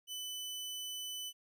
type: tone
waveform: sawtooth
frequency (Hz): 3000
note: F#7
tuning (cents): +23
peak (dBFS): -37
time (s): 0.07-1.33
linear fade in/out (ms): 50
effects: 13-bit